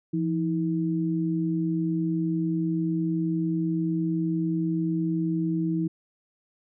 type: tone pair together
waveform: sine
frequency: 169.5 / 320.5 Hz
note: E3 / E4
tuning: +49 / -49 cents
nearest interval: major seventh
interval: 1102 cents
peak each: -26 / -26 dBFS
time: 0.13-5.88 s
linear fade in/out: 10 ms
effects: none